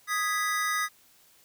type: chord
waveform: square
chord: G# minor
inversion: second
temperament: equal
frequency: 1244.5 / 1661.2 / 1975.5 Hz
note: D#6 / G#6 / B6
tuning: 0 / 0 / 0 cents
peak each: -30 / -34 / -31 dBFS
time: 0.07-0.89 s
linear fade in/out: 50 ms
effects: white hiss -60 dBFS RMS until 1.44 s